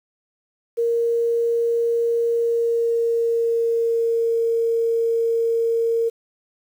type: tone with pitch glide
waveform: sine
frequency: 466.2 to 459.8 Hz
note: A#4 to A#4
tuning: 0 to -24 cents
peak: -17 dBFS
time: 0.77-6.1 s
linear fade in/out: 20 ms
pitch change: -24 cents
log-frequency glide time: 2.27-4.4 s
effects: 8-bit